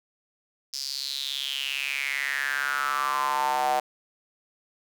square tone with high-pass filter sweep, 68.8 Hz, C#2, 12 cents flat, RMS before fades -28 dBFS, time 0.73-3.8 s, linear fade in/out 5 ms, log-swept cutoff 5200 to 710 Hz, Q 6.9, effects none

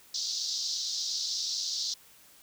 white band-pass noise, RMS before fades -33 dBFS, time 0.14-1.94 s, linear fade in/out 5 ms, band 3900 to 5900 Hz, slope 48 dB/octave, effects white hiss -57 dBFS RMS until 2.42 s

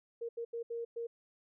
sine tone bursts at uneven times, 466.2 Hz, A#4, in tune, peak -36 dBFS, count 5, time 0.21-0.29 / 0.37-0.45 / 0.53-0.63 / 0.7-0.85 / 0.96-1.07 s, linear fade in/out 10 ms, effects none

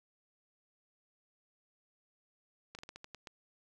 slowing click train, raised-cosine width 0.2 ms, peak -29 dBFS, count 8, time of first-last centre 2.75-3.272 s, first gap 38 ms, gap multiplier 1.22, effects none

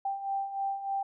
sine beating tone pair, 784 / 787.3 Hz, G5 / G5, 0 / +7 cents, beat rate 3.3 Hz, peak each -37 / -31 dBFS, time 0.05-1.03 s, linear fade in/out 5 ms, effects none

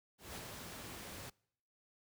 pink noise with ADSR envelope, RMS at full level -45 dBFS, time 0.18-1.3 s, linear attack 180 ms, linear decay 50 ms, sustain -3 dB, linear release 6 ms, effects noise-tail reverb RT60 0.7 s tail -26 dB re dry + high-pass 60 Hz 12 dB/octave

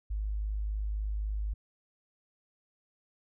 sine tone, 51.91 Hz, G#1, in tune, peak -30 dBFS, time 0.1-1.54 s, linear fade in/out 10 ms, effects none

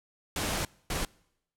pink noise bursts at uneven times, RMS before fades -31 dBFS, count 2, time 0.36-0.65 / 0.9-1.05 s, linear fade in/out 2 ms, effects noise-tail reverb RT60 0.8 s tail -25 dB re dry + low-pass 12000 Hz 12 dB/octave

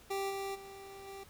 25% pulse tone with level steps, 392 Hz, G4, in tune, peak -30 / -33 / -44 / -41 dBFS, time 0.1-1.24 s, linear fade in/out 10 ms, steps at 0.29 / 0.54 / 1.06 s, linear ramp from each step 20 ms, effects pink hiss -59 dBFS RMS until 1.29 s

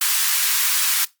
white high-pass noise, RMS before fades -19 dBFS, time 0.01-1.05 s, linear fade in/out 5 ms, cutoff 1100 Hz, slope 24 dB/octave, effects noise-tail reverb RT60 0.2 s tail -20 dB re dry + Opus 32 kbps

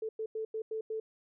sine tone bursts at uneven times, 440 Hz, A4, in tune, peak -33 dBFS, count 6, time 0.02-0.09 / 0.19-0.26 / 0.35-0.45 / 0.54-0.62 / 0.71-0.81 / 0.9-1 s, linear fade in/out 5 ms, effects none

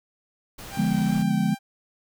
pink noise, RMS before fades -40 dBFS, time 0.58-1.23 s, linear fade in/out 10 ms
sawtooth tone with vibrato, 784 Hz, G5, in tune, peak -30 dBFS, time 0.7-1.59 s, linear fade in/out 50 ms, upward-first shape square, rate 2.5 Hz, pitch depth 12 cents each way
sine chord, D diminished seventh, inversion none, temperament equal, 146.83 / 174.61 / 207.7 / 246.9 Hz, D3 / F3 / Ab3 / Cb4, 0 / 0 / 0 / 0 cents, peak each -28 / -25 / -23 / -28 dBFS, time 0.77-1.55 s, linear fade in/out 10 ms
effects none

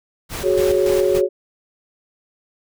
pink noise with tremolo, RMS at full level -28 dBFS, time 0.29-1.22 s, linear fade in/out 50 ms, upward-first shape square, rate 3.5 Hz, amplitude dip 55%
sine chord, F# suspended second, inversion none, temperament equal, 370 / 415.3 / 554.4 Hz, F#4 / G#4 / C#5, 0 / 0 / 0 cents, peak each -17 / -19 / -19 dBFS, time 0.42-1.29 s, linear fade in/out 50 ms
effects none

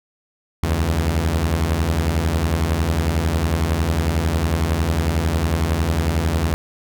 sawtooth beating tone pair, 72 / 83 Hz, D2 / E2, -34 / +12 cents, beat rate 11 Hz, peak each -18 / -15 dBFS, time 0.63-6.54 s, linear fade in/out 0 ms, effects none

